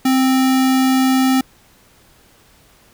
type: tone with sample-and-hold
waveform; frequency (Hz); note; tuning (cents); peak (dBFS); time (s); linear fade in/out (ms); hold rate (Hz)
sine; 261.2; C4; -3; -11; 0.05-1.41; 5; 1050
effects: pink hiss -51 dBFS RMS until 2.93 s